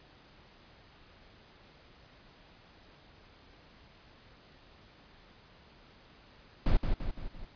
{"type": "noise with echo", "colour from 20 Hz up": "brown", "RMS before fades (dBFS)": -23, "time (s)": [6.66, 6.77], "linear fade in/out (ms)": 2, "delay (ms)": 170, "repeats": 4, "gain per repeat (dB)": -5, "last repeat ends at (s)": 7.45, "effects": ["pink hiss -58 dBFS RMS until 7.55 s", "resampled to 11025 Hz"]}